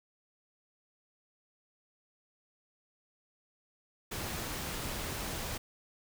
pink noise, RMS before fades -38 dBFS, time 4.11-5.58 s, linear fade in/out 10 ms, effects none

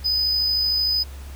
triangle tone with amplitude modulation, 5000 Hz, D#8, 8 cents sharp, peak -16 dBFS, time 0.04-1.04 s, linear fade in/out 20 ms, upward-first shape sine, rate 53.2 Hz, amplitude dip 30%, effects added 68 Hz sine -34 dBFS peak until 1.35 s + pink hiss -46 dBFS RMS until 1.35 s

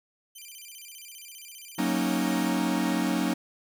10% pulse tone with vibrato, 2706 Hz, E7, 45 cents sharp, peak -35 dBFS, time 0.35-2.5 s, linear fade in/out 10 ms, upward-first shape square, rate 15 Hz, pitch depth 220 cents each way
45% pulse chord, D# minor seventh, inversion first, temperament equal with one note detuned, 185 / 233.1 / 275 / 311.1 Hz, F#3 / A#3 / C#4 / D#4, 0 / 0 / -14 / 0 cents, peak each -30 dBFS, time 1.78-3.34 s, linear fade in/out 10 ms
effects none

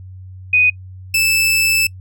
sine / sawtooth tone pair in turn, 2490 / 2632 Hz, D#7 / E7, +1 / -3 cents, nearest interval minor second, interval 96 cents, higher second, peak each -9 dBFS, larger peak neither, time 0.53-0.7 / 1.14-1.87 s, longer second, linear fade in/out 5 ms, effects noise-tail reverb RT60 0.1 s tail -25 dB re dry + added 93 Hz sine -32 dBFS peak until 2 s

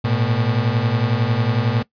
35% pulse beating tone pair, 110 / 121 Hz, A2 / B2, 0 / -35 cents, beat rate 11 Hz, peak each -18 dBFS, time 0.04-1.83 s, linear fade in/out 10 ms, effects noise-tail reverb RT60 0.1 s tail -20 dB re dry + resampled to 11025 Hz

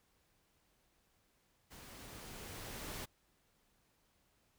pink noise with level ramp, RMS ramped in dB -55 to -44 dBFS, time 1.7-3.06 s, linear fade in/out 20 ms, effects pink hiss -75 dBFS RMS until 4.58 s

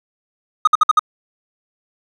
triangle tone bursts, 1244.5 Hz, D#6, in tune, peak -5 dBFS, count 5, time 0.65-0.994 s, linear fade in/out 5 ms, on 24 ms, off 56 ms, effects resampled to 22050 Hz

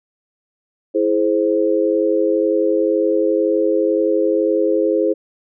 sine chord, E augmented, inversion none, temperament equal with one note detuned, 329.6 / 421.3 / 523.3 Hz, E4 / G#4 / B#4, 0 / +25 / 0 cents, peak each -18 dBFS, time 0.94-5.14 s, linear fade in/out 20 ms, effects none

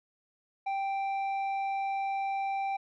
square tone with low-pass filter, 784 Hz, G5, in tune, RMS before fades -32 dBFS, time 0.66-2.77 s, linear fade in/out 10 ms, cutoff 1700 Hz, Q 2.8, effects none

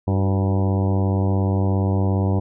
harmonic tone with a mistuned harmonic, 97.2 Hz, G2, 14 cents flat, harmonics 1 / 2 / 3 / 4 / 5 / 6 / 7 / 8 / 9 / 10, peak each -18 / -24 / -28 / -30 / -32 / -34 / -35 / -36 / -37 / -38 dBFS, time 0.07-2.4 s, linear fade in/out 10 ms, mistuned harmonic 4, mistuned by -56 cents, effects none

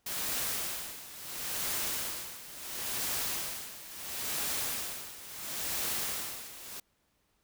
white noise with tremolo, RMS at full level -33 dBFS, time 0.06-6.8 s, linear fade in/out 5 ms, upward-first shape sine, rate 0.73 Hz, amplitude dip 80%, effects pink hiss -74 dBFS RMS until 7.43 s

